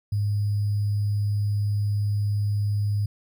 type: tone with sample-and-hold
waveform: sine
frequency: 102.9 Hz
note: G#2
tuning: 16 cents flat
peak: -21 dBFS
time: 0.12-3.06 s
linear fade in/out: 5 ms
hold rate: 4900 Hz
effects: none